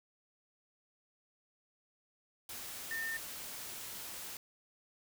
sine tone in noise, 1810 Hz, A6, 48 cents sharp, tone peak -36 dBFS, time 2.91-3.17 s, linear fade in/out 2 ms, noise white, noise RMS -45 dBFS, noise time 2.49-4.37 s, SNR +6 dB, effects none

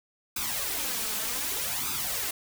white noise with flanger, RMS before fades -31 dBFS, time 0.36-2.31 s, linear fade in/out 5 ms, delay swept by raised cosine 0.8 to 4.7 ms, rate 0.65 Hz, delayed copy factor +0.7, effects none

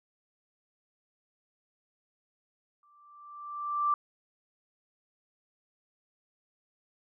sine tone with exponential growth, 1174.7 Hz, D6, in tune, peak -22 dBFS, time 2.83-3.94 s, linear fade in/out 2 ms, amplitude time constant 240 ms, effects none

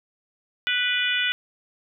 harmonic tone with a mistuned harmonic, 493.9 Hz, B4, in tune, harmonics 3 / 4 / 5 / 6 / 7, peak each -26 / -29 / -28 / -26 / -29 dBFS, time 0.67-1.32 s, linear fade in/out 0 ms, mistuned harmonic 5, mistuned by -20 cents, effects none

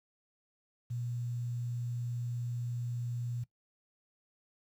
sine tone with quantisation, 120.4 Hz, B2, 44 cents flat, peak -34 dBFS, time 0.9-3.44 s, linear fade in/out 10 ms, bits 10, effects noise-tail reverb RT60 0.1 s tail -18 dB re dry

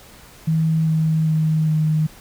sine tone with pitch steps, 160.1 / 158.54 / 156.99 / 155.45 Hz, D#3 / D#3 / D#3 / D#3, +50 / +33 / +16 / -1 cents, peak -15 dBFS, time 0.47-2.07 s, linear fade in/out 10 ms, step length 400 ms, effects pink hiss -45 dBFS RMS until 2.2 s

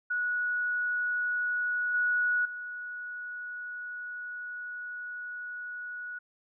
sine tone with level steps, 1464 Hz, F#6, 19 cents flat, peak -27 / -24 / -36 dBFS, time 0.1-6.19 s, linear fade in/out 10 ms, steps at 1.94 / 2.45 s, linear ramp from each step 5 ms, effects none

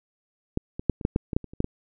clicks, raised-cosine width 3 ms, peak -11 / -19 / -6 / -22 / -8 / -8 / -16 / -8 / -25 / -29 / -9 / -15 dBFS, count 12, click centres 0.574 / 0.795 / 0.897 / 1.012 / 1.051 / 1.161 / 1.332 / 1.365 / 1.443 / 1.535 / 1.604 / 1.644 s, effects none

